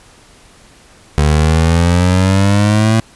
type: exponential sweep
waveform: 25% pulse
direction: up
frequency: 73.3 to 112.8 Hz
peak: -5 dBFS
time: 1.18-3 s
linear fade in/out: 0 ms
effects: pink hiss -44 dBFS RMS until 3.15 s + resampled to 24000 Hz